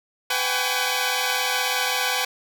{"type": "tone cluster", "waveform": "10% pulse", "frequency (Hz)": [502, 751, 786, 831, 1136], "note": ["B4", "F#5", "G5", "G#5", "C#6"], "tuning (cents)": [28, 26, 4, 1, 42], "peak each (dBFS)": -20, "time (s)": [0.3, 2.25], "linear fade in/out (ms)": 5, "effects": []}